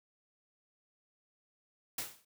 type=noise with exponential decay; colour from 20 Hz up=white; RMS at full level=-34 dBFS; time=1.98-2.25 s; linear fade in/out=5 ms; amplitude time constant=58 ms; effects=none